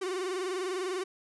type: tone with vibrato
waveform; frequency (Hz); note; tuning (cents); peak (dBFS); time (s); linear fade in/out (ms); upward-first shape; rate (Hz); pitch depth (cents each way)
45% pulse; 370.2; F#4; +1; -31; 0.01-1.04; 10; sine; 20; 94
effects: resampled to 24000 Hz